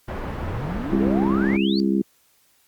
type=low-pass noise; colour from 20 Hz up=pink; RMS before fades=-30 dBFS; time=0.08-1.57 s; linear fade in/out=5 ms; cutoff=1400 Hz; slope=12 dB/octave
type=exponential sweep; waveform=sine; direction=up; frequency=63 to 4699 Hz; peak=-28 dBFS; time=0.37-1.8 s; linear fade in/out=0 ms
type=harmonic tone; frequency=66.9 Hz; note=C2; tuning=39 cents sharp; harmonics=3 / 4 / 5 / 6; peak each=-20 / -25 / -23 / -30 dBFS; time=0.92-2.02 s; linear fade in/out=5 ms
effects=white hiss -61 dBFS RMS until 2.67 s + Opus 48 kbps